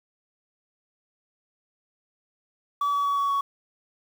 sine tone with pitch steps, 1145 / 1138.4 / 1131.8 / 1125.3 / 1118.8 Hz, D6 / C#6 / C#6 / C#6 / C#6, -44 / +46 / +36 / +26 / +16 cents, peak -19 dBFS, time 2.81-3.41 s, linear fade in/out 5 ms, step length 120 ms, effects tanh soft clip ceiling -21 dBFS + 8-bit

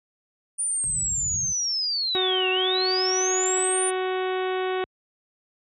sine linear two-way sweep, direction down then up, 9397 to 2637 to 9397 Hz, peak -23 dBFS, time 0.58-3.91 s, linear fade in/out 20 ms, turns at 2.5 s
pink low-pass noise, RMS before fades -34 dBFS, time 0.84-1.52 s, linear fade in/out 0 ms, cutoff 170 Hz, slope 48 dB/octave
harmonic tone, 372.3 Hz, F#4, 11 cents sharp, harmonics 1 / 2 / 3 / 4 / 5 / 6 / 7 / 8 / 9 / 10, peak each -25 / -31 / -35 / -37 / -39 / -41 / -42 / -43 / -44 / -45 dBFS, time 2.15-4.84 s, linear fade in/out 0 ms
effects high-pass 60 Hz 12 dB/octave

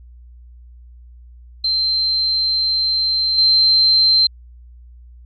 sine tone with level steps, 4123 Hz, C8, 26 cents flat, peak -15 / -10 dBFS, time 1.64-4.27 s, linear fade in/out 5 ms, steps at 3.38 s, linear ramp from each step 2 ms, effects added 60 Hz sine -39 dBFS peak until 5.25 s

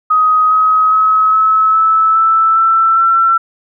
sine tone with pitch steps, 1257 / 1269.4 / 1281.9 / 1294.6 / 1307.4 / 1320.3 / 1333.3 / 1346.4 Hz, D#6 / D#6 / E6 / E6 / E6 / E6 / E6 / E6, +17 / +34 / -49 / -32 / -15 / +2 / +19 / +36 cents, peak -7 dBFS, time 0.1-3.38 s, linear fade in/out 10 ms, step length 410 ms, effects none

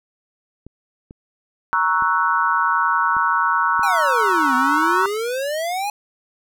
clicks, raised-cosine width 3 ms, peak -25 dBFS, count 5, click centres 0.666 / 1.109 / 2.023 / 3.167 / 3.794 s
sine chord, F# dominant seventh, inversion first, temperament equal with one note detuned, 938.3 / 1108.7 / 1318.5 / 1480 Hz, A#5 / C#6 / E6 / F#6, +11 / 0 / 0 / 0 cents, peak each -21 dBFS, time 1.73-5.06 s, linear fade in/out 0 ms
square exponential two-way sweep, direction down then up, 842 to 249.1 to 842 Hz, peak -22 dBFS, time 3.83-5.9 s, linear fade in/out 2 ms, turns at 4.55 s
effects none

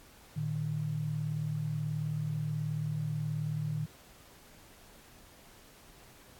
sine tone pair together, 114.52 / 153.1 Hz, A#2 / D#3, -30 / -28 cents, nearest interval perfect fourth, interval 502 cents, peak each -37 / -32 dBFS, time 0.36-3.86 s, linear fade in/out 10 ms, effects pink hiss -57 dBFS RMS until 6.39 s + AAC 64 kbps

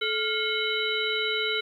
harmonic tone with a mistuned harmonic, 433.5 Hz, A4, 26 cents flat, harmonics 1 / 3 / 5 / 7 / 9, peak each -31 / -31 / -31 / -31 / -31 dBFS, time 0.01-1.61 s, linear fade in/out 10 ms, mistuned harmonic 3, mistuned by +130 cents, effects 10-bit

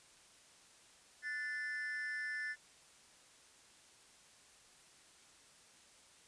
triangle tone with amplitude modulation, 1760 Hz, A6, in tune, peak -33 dBFS, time 1.22-2.56 s, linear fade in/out 50 ms, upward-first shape sine, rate 290 Hz, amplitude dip 80%, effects white hiss -63 dBFS RMS until 6.27 s + resampled to 22050 Hz

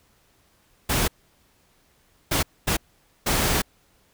pink noise bursts at uneven times, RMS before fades -22 dBFS, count 4, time 0.89-1.08 / 2.31-2.43 / 2.67-2.77 / 3.26-3.62 s, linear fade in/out 10 ms, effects pink hiss -62 dBFS RMS until 4.13 s

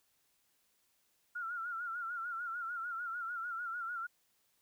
sine tone with vibrato, 1393 Hz, F6, 5 cents flat, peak -37 dBFS, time 1.35-4.07 s, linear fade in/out 10 ms, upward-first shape sine, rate 6.7 Hz, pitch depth 84 cents each way, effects white hiss -75 dBFS RMS until 4.61 s

